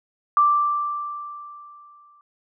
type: tone with exponential decay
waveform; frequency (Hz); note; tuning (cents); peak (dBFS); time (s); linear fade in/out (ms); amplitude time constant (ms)
sine; 1174.7; D6; 0; -12; 0.37-2.21; 1; 400
effects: none